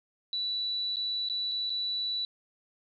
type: tone with dropouts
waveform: sine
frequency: 3951 Hz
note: B7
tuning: in tune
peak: -29 dBFS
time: 0.33-2.25 s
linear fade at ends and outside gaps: 1 ms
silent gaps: 0.959-0.968 / 1.287-1.298 / 1.515-1.518 / 1.696-1.702 s
effects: none